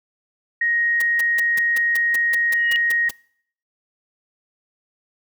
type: tone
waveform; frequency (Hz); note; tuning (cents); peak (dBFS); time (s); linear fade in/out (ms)
sine; 1876; A#6; +11; -17; 0.61-3.09; 5
type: noise bursts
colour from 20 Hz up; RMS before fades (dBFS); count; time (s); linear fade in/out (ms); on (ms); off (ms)
white; -29; 12; 1-3.11; 5; 20; 170
type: tone with exponential growth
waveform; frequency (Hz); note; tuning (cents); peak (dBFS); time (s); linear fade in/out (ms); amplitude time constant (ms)
sine; 2892; F#7; -40; -18; 2.53-2.76; 0; 48
effects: noise-tail reverb RT60 0.6 s tail -24 dB re dry